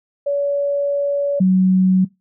sine tone pair in turn, 568 / 186.61 Hz, C#5 / F#3, +42 / +15 cents, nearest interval octave + perfect fifth, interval 1927 cents, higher first, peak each -16 / -10 dBFS, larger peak second, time 0.26-1.4 / 1.4-2.05 s, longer first, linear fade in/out 10 ms, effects noise-tail reverb RT60 0.2 s tail -21 dB re dry

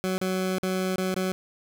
20% pulse tone with dropouts, 186.6 Hz, F#3, 15 cents sharp, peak -20 dBFS, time 0.04-1.32 s, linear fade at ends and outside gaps 0 ms, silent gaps 0.18-0.214 / 0.584-0.631 / 0.958-0.982 / 1.143-1.163 s, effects none

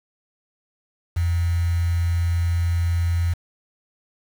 sine tone with quantisation, 85.4 Hz, F2, 38 cents flat, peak -18 dBFS, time 1.16-3.34 s, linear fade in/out 10 ms, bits 6, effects none

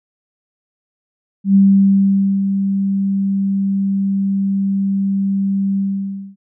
sine tone with ADSR envelope, 196 Hz, G3, in tune, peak -6 dBFS, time 1.44-6.36 s, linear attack 110 ms, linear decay 870 ms, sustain -8 dB, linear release 580 ms, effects none

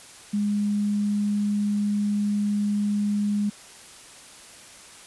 sine tone, 206 Hz, G#3, 14 cents flat, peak -21 dBFS, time 0.33-3.5 s, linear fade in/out 10 ms, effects white hiss -46 dBFS RMS until 5.06 s + resampled to 24000 Hz

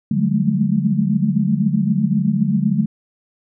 sine tone cluster, 146.9 / 181 / 194.4 / 210.4 / 218.2 Hz, D3 / F#3 / G3 / G#3 / A3, +1 / -38 / -14 / +23 / -14 cents, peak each -21 dBFS, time 0.11-2.86 s, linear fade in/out 5 ms, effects none

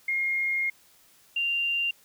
sine tone pair in turn, 2137 / 2782 Hz, C7 / F7, +36 / -7 cents, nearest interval perfect fourth, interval 457 cents, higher second, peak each -24 dBFS, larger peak neither, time 0.08-0.7 / 1.36-1.91 s, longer first, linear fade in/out 5 ms, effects white hiss -59 dBFS RMS until 2.04 s

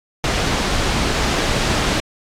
pink noise, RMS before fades -18 dBFS, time 0.24-2 s, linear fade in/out 0 ms, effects low-pass 6000 Hz 12 dB/octave + AAC 64 kbps

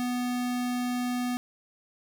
square tone, 246.8 Hz, B3, 1 cent flat, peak -28 dBFS, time 0-1.37 s, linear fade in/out 0 ms, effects none

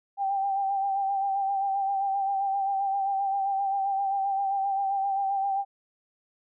sine tone with vibrato, 786 Hz, G5, 4 cents sharp, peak -24 dBFS, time 0.17-5.65 s, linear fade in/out 50 ms, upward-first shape sine, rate 7.6 Hz, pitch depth 34 cents each way, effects none

